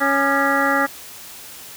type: harmonic tone with a mistuned harmonic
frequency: 277.2 Hz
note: C#4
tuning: in tune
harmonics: 1 / 2 / 3 / 4 / 5 / 6 / 7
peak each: -23 / -23 / -23 / -23 / -23 / -23 / -23 dBFS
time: 0-0.87 s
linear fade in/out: 20 ms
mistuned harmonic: 4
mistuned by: +140 cents
effects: white hiss -38 dBFS RMS until 1.76 s